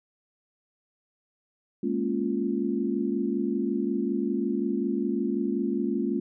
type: chord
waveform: sine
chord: Bb minor seventh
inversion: third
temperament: equal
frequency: 207.7 / 233.1 / 277.2 / 349.2 Hz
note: Ab3 / Bb3 / Db4 / F4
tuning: 0 / 0 / 0 / 0 cents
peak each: -30 dBFS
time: 1.83-6.2 s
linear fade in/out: 5 ms
effects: none